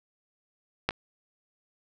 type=clicks; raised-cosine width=0.3 ms; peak=-8 / -24 dBFS; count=2; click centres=0.89 / 0.908 s; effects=none